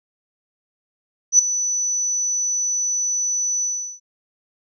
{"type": "tone with ADSR envelope", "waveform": "sine", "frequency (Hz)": 5970, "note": "F#8", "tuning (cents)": 15, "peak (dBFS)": -6, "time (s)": [1.32, 4], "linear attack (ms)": 70, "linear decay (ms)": 5, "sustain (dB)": -13, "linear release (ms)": 370, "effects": []}